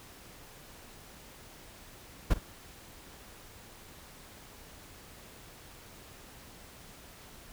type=noise with echo; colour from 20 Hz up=brown; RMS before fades=-22 dBFS; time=2.3-2.34 s; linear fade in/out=10 ms; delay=50 ms; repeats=1; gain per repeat=-15 dB; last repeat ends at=2.39 s; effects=pink hiss -52 dBFS RMS until 7.52 s